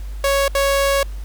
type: tone bursts at uneven times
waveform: sawtooth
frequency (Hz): 554.4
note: C#5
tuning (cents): 0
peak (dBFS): -11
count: 2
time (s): 0.24-0.48 / 0.55-1.03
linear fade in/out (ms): 2
effects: added 50 Hz sine -26 dBFS peak until 1.24 s + pink hiss -47 dBFS RMS until 1.24 s